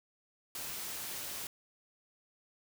white noise, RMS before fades -41 dBFS, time 0.55-1.47 s, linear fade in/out 2 ms, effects none

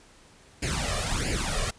pink noise with flanger, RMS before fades -28 dBFS, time 0.62-1.71 s, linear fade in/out 10 ms, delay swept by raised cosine 0.41 to 1.71 ms, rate 1.5 Hz, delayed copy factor +0.85, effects pink hiss -55 dBFS RMS until 1.78 s + resampled to 22050 Hz

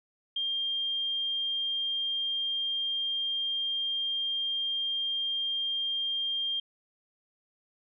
sine tone, 3200 Hz, G7, 35 cents sharp, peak -28 dBFS, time 0.36-6.6 s, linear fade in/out 5 ms, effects none

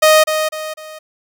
sawtooth tone with echo, 622.3 Hz, D#5, in tune, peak -3 dBFS, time 0.02-0.24 s, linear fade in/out 10 ms, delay 250 ms, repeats 3, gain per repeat -8 dB, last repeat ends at 0.99 s, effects none

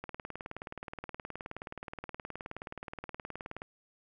click train, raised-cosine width 0.5 ms, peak -25 dBFS, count 69, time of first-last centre 0.04-3.619 s, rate 19 Hz, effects none

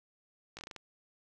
slowing click train, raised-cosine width 0.2 ms, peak -27 dBFS, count 7, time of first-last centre 0.57-0.763 s, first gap 18 ms, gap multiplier 1.23, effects none

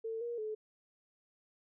sine tone with pitch steps, 449 / 473.6 / 431.1 Hz, A4 / A#4 / A4, +35 / +27 / -35 cents, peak -36 dBFS, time 0.04-0.55 s, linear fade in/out 10 ms, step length 170 ms, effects none

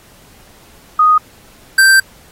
sine / square tone pair in turn, 1243 / 1566.1 Hz, D#6 / G6, -2 / -2 cents, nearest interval major third, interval 400 cents, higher second, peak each -6 dBFS, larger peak neither, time 0.99-1.18 / 1.78-2 s, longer second, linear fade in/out 5 ms, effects pink hiss -45 dBFS RMS until 2.31 s + AAC 48 kbps

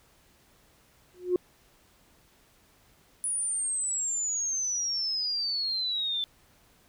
sine tone with exponential growth, 360 Hz, F#4, 47 cents flat, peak -17 dBFS, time 1.14-1.36 s, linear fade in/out 2 ms, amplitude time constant 46 ms
sine exponential sweep, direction down, 9890 to 3509 Hz, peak -27 dBFS, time 3.24-6.24 s, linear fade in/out 0 ms
effects tanh soft clip ceiling -16 dBFS + pink hiss -62 dBFS RMS until 6.88 s

